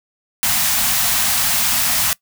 white band-stop noise, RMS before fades -17 dBFS, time 0.43-2.13 s, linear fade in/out 0 ms, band 270 to 620 Hz, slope 96 dB/octave, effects noise-tail reverb RT60 0.1 s tail -21 dB re dry

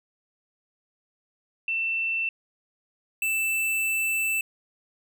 sine / square tone pair in turn, 2680 / 2651 Hz, E7 / E7, +28 / +9 cents, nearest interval unison, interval 19 cents, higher first, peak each -24 dBFS, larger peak neither, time 1.68-2.29 / 3.22-4.41 s, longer second, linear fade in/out 2 ms, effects none

